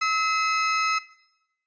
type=tone pair together; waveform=35% pulse; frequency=1288.9 / 2046 Hz; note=E6 / C7; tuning=-39 / -39 cents; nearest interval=minor sixth; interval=800 cents; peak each=-21 / -26 dBFS; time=0.01-0.99 s; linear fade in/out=10 ms; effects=noise-tail reverb RT60 0.9 s tail -18 dB re dry + resampled to 16000 Hz